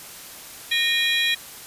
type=tone cluster; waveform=triangle; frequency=1855 / 2428 / 3283 / 3917 Hz; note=A#6 / D#7 / G#7 / B7; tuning=-9 / -43 / -21 / -15 cents; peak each=-23 dBFS; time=0.71-1.35 s; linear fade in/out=10 ms; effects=white hiss -40 dBFS RMS until 1.66 s + resampled to 32000 Hz